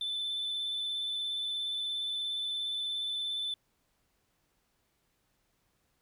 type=tone with vibrato; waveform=sine; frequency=3520 Hz; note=A7; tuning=in tune; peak=-30 dBFS; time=0.01-3.54 s; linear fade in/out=2 ms; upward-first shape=square; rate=17 Hz; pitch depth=14 cents each way; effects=tanh soft clip ceiling -30 dBFS + pink hiss -75 dBFS RMS until 6.01 s